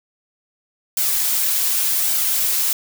blue noise with flanger, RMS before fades -19 dBFS, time 0.97-2.73 s, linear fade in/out 2 ms, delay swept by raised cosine 1.3 to 5.4 ms, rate 0.87 Hz, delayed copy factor +0.5, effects none

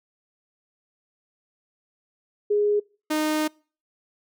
sine / sawtooth tone pair in turn, 414.5 / 307.8 Hz, G#4 / D#4, -3 / -19 cents, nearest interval perfect fourth, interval 516 cents, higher first, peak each -18 dBFS, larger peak neither, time 2.5-2.8 / 3.1-3.48 s, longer second, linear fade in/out 10 ms, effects noise-tail reverb RT60 0.4 s tail -26 dB re dry

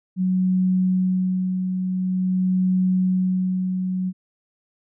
sine tone with tremolo, 185 Hz, F#3, in tune, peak -16 dBFS, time 0.16-4.13 s, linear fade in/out 50 ms, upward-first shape sine, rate 0.47 Hz, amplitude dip 45%, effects none

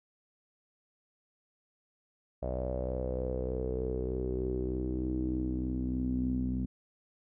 sawtooth tone with low-pass filter sweep, 63.3 Hz, B1, 43 cents sharp, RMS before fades -33 dBFS, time 2.42-6.66 s, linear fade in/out 10 ms, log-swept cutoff 610 to 230 Hz, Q 7.9, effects none

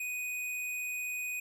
square tone, 2489 Hz, D#7, in tune, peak -35 dBFS, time 0-1.4 s, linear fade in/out 5 ms, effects none

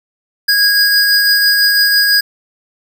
square tone pair together, 1643 / 4923 Hz, G#6 / D#8, -19 / -19 cents, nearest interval octave + perfect fifth, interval 1900 cents, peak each -12 dBFS, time 0.48-2.21 s, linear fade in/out 10 ms, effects none

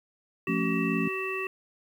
harmonic tone, 380 Hz, F#4, 46 cents sharp, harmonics 1 / 3 / 5 / 7, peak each -33 / -37 / -38 / -33 dBFS, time 0.47-1.47 s, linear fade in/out 2 ms
sine chord, F augmented, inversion none, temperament equal, 174.61 / 220 / 277.2 Hz, F3 / A3 / C#4, 0 / 0 / 0 cents, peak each -30 dBFS, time 0.48-1.08 s, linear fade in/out 5 ms
effects 9-bit

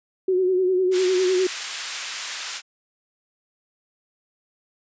sine tone with vibrato, 370 Hz, F#4, in tune, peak -17 dBFS, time 0.28-1.47 s, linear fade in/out 5 ms, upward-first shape sine, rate 9.9 Hz, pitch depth 46 cents each way
pink high-pass noise, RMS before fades -30 dBFS, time 0.91-2.62 s, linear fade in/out 50 ms, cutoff 1800 Hz, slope 12 dB/octave
effects resampled to 16000 Hz

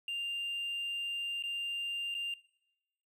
triangle tone with dropouts, 2794 Hz, F7, in tune, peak -32 dBFS, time 0.08-2.34 s, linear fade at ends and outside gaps 2 ms, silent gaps 1.425-1.437 / 2.143-2.149 s, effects noise-tail reverb RT60 0.9 s tail -22 dB re dry + tanh soft clip ceiling -29 dBFS

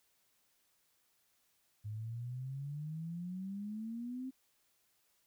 sine exponential sweep, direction up, 103.83 to 265 Hz, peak -39 dBFS, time 1.84-4.31 s, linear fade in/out 20 ms, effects white hiss -75 dBFS RMS until 5.26 s

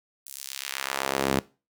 sawtooth tone with high-pass filter sweep, 67.9 Hz, C#2, 35 cents flat, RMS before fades -30 dBFS, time 0.26-1.4 s, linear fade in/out 5 ms, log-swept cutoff 10000 to 200 Hz, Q 0.83, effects noise-tail reverb RT60 0.3 s tail -20 dB re dry

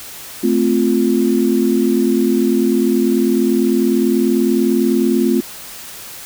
sine chord, F major, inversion first, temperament equal with one note detuned, 220 / 260.1 / 349.2 Hz, A3 / C4 / F4, 0 / -10 / 0 cents, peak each -16 dBFS, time 0.43-5.41 s, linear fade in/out 10 ms, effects white hiss -33 dBFS RMS until 6.25 s

